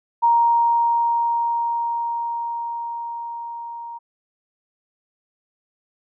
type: tone with level ramp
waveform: sine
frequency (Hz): 936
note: A#5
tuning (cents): +7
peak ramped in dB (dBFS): -12 to -31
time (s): 0.22-3.99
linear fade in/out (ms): 20
effects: none